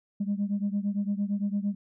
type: beating tone pair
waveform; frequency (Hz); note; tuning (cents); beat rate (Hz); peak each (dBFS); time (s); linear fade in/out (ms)
sine; 199.6 / 208.4; G3 / G#3; +32 / +6; 8.8; -27 / -29; 0.2-1.75; 10
effects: tanh soft clip ceiling -21 dBFS